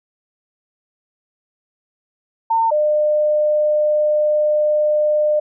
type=tone pair in turn; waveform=sine; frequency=906 / 602.9 Hz; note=A#5 / D5; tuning=-50 / +45 cents; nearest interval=perfect fifth; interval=705 cents; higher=first; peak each=-13 dBFS; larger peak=neither; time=2.5-2.71 / 2.71-5.4 s; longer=second; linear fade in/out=10 ms; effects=none